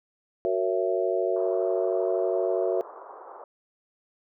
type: chord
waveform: sine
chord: F# dominant seventh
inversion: none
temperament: just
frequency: 370 / 462.5 / 555 / 666 Hz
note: F#4 / A#4 / C#5 / E5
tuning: 0 / -14 / +2 / +18 cents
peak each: -27 / -29 / -30 / -28 dBFS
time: 0.45-2.81 s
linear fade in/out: 0 ms
type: band-pass noise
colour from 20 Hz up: white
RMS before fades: -44 dBFS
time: 1.36-3.44 s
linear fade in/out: 2 ms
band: 380 to 1200 Hz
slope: 48 dB/octave
effects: none